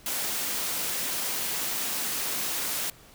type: high-pass noise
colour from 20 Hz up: white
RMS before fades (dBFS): -30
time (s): 0.06-2.9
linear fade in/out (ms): 2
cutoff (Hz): 150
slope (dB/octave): 24
effects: pink hiss -53 dBFS RMS until 3.14 s

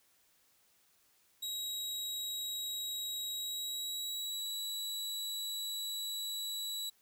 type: tone with pitch glide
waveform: sawtooth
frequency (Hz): 3832 to 3915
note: A#7 to B7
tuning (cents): +47 to -16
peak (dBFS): -34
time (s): 1.42-6.9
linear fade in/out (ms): 10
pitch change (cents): +37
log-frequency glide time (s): 3.35-4.58
effects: white hiss -70 dBFS RMS until 7.01 s

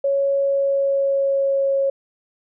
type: tone with pitch glide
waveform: sine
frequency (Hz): 554.4 to 547.7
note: C#5 to C#5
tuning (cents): 0 to -21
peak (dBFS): -16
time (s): 0.04-1.9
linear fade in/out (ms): 5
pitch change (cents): -21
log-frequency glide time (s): 0.4-1.76
effects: none

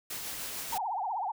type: noise with tremolo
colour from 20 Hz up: white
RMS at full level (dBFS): -37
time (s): 0.1-0.78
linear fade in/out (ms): 5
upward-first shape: triangle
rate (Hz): 6.7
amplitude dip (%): 30
type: tone with vibrato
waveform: sine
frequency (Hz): 830.6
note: G#5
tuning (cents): 0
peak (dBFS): -30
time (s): 0.72-1.32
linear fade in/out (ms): 10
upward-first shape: triangle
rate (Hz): 16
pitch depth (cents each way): 260
effects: none

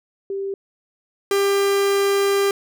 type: tone pair in turn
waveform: sine / 45% pulse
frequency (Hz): 392.4 / 397.6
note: G4 / G4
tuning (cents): +2 / +25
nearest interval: unison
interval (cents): 23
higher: second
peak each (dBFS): -23 / -16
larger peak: second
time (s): 0.3-0.54 / 1.31-2.51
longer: second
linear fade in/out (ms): 2
effects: none

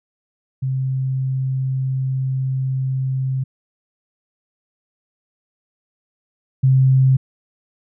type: tone pair in turn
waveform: sine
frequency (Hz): 131.9 / 131.9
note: C3 / C3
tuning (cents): +14 / +14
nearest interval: unison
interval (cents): 0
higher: neither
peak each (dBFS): -18 / -10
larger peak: second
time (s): 0.62-3.44 / 6.63-7.17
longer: first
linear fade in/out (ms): 10
effects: none

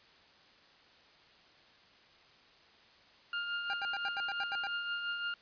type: tone with tremolo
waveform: 30% pulse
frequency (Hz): 1408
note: F6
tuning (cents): +14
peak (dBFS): -30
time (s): 3.33-5.34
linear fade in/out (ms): 2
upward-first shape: triangle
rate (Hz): 5.8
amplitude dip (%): 45
type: tone bursts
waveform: 25% pulse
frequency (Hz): 795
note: G5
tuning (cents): +24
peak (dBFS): -33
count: 9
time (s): 3.7-4.67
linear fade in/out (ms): 0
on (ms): 34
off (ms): 83
effects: white hiss -61 dBFS RMS until 5.41 s + resampled to 11025 Hz

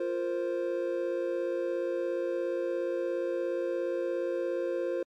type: chord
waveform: triangle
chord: F suspended fourth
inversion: none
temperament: equal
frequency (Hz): 349.2 / 466.2 / 523.3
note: F4 / Bb4 / C5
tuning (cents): 0 / 0 / 0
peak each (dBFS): -31 / -35 / -30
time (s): 0-5.03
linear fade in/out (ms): 5
effects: AAC 64 kbps

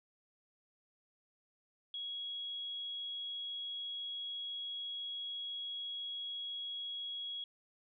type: tone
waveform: sine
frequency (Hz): 3322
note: G#7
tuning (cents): 0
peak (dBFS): -39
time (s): 1.94-7.44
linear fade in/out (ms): 2
effects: none

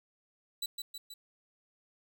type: tone with echo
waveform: sawtooth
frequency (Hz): 3951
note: B7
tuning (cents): 0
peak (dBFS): -30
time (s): 0.62-0.66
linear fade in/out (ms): 5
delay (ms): 160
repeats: 3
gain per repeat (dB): -4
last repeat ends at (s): 1.14
effects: none

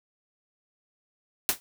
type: noise with exponential decay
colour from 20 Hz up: white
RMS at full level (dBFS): -20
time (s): 1.49-1.6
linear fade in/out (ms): 0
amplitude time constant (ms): 23
effects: none

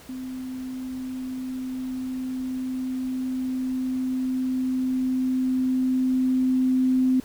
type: tone with level ramp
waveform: sine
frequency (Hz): 257.6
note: C4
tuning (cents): -27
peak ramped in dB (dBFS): -31 to -17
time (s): 0.09-7.2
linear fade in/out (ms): 2
effects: pink hiss -48 dBFS RMS until 7.24 s

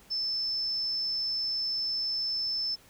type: tone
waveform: sine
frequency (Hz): 5274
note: E8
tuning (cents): 0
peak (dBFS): -28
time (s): 0.1-2.76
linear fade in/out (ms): 20
effects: pink hiss -57 dBFS RMS until 2.89 s

